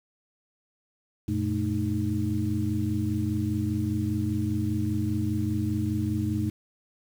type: tone cluster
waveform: sine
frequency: 92 / 117 / 216.6 / 309.7 Hz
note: F#2 / A#2 / A3 / D#4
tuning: -9 / +7 / -27 / -8 cents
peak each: -30 dBFS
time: 1.28-6.5 s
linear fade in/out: 5 ms
effects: 8-bit